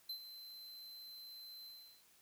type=tone with ADSR envelope; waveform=square; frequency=4078 Hz; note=C8; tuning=45 cents flat; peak=-40 dBFS; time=0.09-2.04 s; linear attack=7 ms; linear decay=86 ms; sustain=-11 dB; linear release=380 ms; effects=white hiss -68 dBFS RMS until 2.21 s